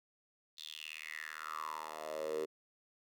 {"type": "tone with high-pass filter sweep", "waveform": "10% pulse", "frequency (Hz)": 77.78, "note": "D#2", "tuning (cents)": 0, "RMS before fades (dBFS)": -43, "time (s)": [0.57, 2.46], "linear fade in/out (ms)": 20, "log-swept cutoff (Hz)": [3900, 410], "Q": 6.8, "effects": []}